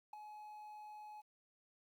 triangle tone with ADSR envelope, 846 Hz, G#5, 32 cents sharp, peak -40 dBFS, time 0.13-1.22 s, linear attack 5 ms, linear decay 5 ms, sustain -8 dB, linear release 21 ms, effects 12-bit

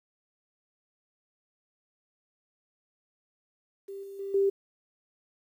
sine tone with level steps, 394.1 Hz, G4, 9 cents sharp, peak -37 / -40 / -33 / -21 dBFS, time 3.88-4.5 s, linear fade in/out 10 ms, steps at 4.03 / 4.19 / 4.34 s, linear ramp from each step 5 ms, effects 10-bit

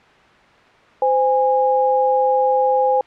sine tone pair together, 516 / 822.2 Hz, C5 / G#5, -24 / -18 cents, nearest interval minor sixth, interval 806 cents, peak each -16 dBFS, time 1.02-3.01 s, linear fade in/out 2 ms, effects white hiss -48 dBFS RMS until 3.06 s + low-pass 2000 Hz 12 dB/octave

